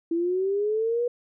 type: linear sweep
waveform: sine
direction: up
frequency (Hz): 328.5 to 488.4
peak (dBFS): -22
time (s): 0.11-1.08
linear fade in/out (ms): 5
effects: none